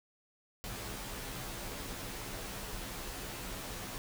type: noise with comb filter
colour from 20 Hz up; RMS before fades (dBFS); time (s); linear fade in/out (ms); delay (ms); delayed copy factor
pink; -42; 0.64-3.98; 0; 13; -0.7
effects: none